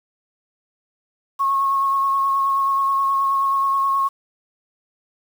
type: tone with vibrato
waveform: sine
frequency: 1093 Hz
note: C#6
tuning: 25 cents flat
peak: -16 dBFS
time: 1.39-4.09 s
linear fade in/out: 20 ms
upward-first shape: triangle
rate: 9.4 Hz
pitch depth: 19 cents each way
effects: 7-bit